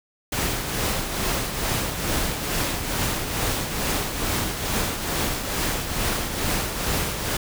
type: noise with tremolo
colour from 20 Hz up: pink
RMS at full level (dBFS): -23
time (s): 0.32-7.37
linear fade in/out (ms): 5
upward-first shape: triangle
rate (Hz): 2.3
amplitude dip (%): 55
effects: none